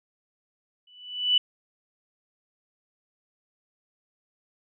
sine tone with exponential growth, 2973 Hz, F#7, 8 cents sharp, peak -15 dBFS, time 0.87-1.38 s, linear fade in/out 5 ms, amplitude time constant 110 ms, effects none

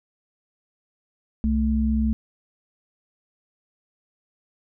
sine tone pair together, 65.41 / 220 Hz, C2 / A3, 0 / 0 cents, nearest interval octave + major sixth, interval 2100 cents, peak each -22 / -21 dBFS, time 1.44-2.13 s, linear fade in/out 0 ms, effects none

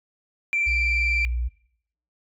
sine tone with vibrato, 2349 Hz, D7, in tune, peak -19 dBFS, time 0.53-1.25 s, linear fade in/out 0 ms, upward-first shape sine, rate 20 Hz, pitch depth 25 cents each way
sine tone with pitch glide, 60.9 to 59.92 Hz, B1 to A#1, -24 to +48 cents, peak -22 dBFS, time 0.66-1.49 s, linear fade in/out 20 ms, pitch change -28 cents, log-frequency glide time 0.83-0.91 s
effects noise-tail reverb RT60 0.7 s tail -23 dB re dry + tanh soft clip ceiling -16 dBFS

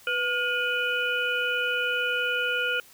harmonic tone with a mistuned harmonic, 494.8 Hz, B4, 3 cents sharp, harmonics 1 / 3 / 5 / 6, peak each -32 / -26 / -31 / -32 dBFS, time 0.07-2.8 s, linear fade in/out 2 ms, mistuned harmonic 3, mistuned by -70 cents, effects white hiss -53 dBFS RMS until 2.93 s

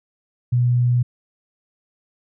sine tone, 122.5 Hz, B2, 14 cents flat, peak -14 dBFS, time 0.52-1.03 s, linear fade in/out 10 ms, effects none

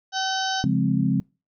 harmonic tone, 764 Hz, G5, 45 cents flat, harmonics 1 / 2 / 4 / 5 / 6 / 7 / 8, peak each -26 / -29 / -32 / -33 / -34 / -34 / -35 dBFS, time 0.12-0.65 s, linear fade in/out 50 ms
sine chord, Db major seventh, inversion none, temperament equal, 138.59 / 174.61 / 207.7 / 261.6 Hz, Db3 / F3 / Ab3 / C4, 0 / 0 / 0 / 0 cents, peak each -24 dBFS, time 0.64-1.2 s, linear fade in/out 0 ms
effects noise-tail reverb RT60 0.3 s tail -26 dB re dry

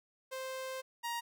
sawtooth tone pair in turn, 523.3 / 941.1 Hz, C5 / A#5, 0 / +16 cents, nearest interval minor seventh, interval 1016 cents, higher second, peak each -35 / -32 dBFS, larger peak second, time 0.31-0.82 / 1.03-1.21 s, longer first, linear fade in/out 20 ms, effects none

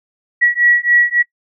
sine beating tone pair, 1925 / 1928.6 Hz, B6 / B6, -45 / -42 cents, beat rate 3.6 Hz, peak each -13 dBFS, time 0.41-1.23 s, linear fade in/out 20 ms, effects noise-tail reverb RT60 0.1 s tail -23 dB re dry

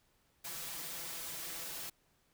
white noise with comb filter, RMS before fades -43 dBFS, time 0.44-1.9 s, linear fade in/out 10 ms, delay 6 ms, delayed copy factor +0.85, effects pink hiss -73 dBFS RMS until 2.33 s

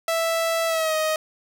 sawtooth tone with pitch glide, 659.3 to 626.3 Hz, E5 to D#5, 0 to +11 cents, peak -17 dBFS, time 0.08-1.16 s, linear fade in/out 2 ms, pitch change -89 cents, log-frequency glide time 0.67-0.95 s, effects none

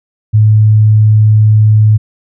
sine tone, 107.5 Hz, A2, 40 cents flat, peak -3 dBFS, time 0.33-1.98 s, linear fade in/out 20 ms, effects none

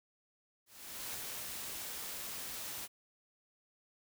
white noise with ADSR envelope, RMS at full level -41 dBFS, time 0.66-2.88 s, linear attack 480 ms, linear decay 20 ms, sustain -2 dB, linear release 36 ms, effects none

